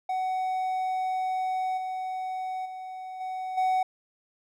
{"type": "tone with level steps", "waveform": "triangle", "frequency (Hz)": 748, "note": "F#5", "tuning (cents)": 19, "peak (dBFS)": [-24, -28, -34, -29, -20], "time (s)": [0.09, 3.83], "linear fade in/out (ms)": 5, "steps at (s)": [1.77, 2.65, 3.2, 3.57], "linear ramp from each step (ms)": 10, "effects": []}